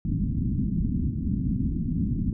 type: low-pass noise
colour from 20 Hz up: white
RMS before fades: -26 dBFS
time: 0.05-2.33 s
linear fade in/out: 2 ms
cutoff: 260 Hz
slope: 48 dB/octave
effects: none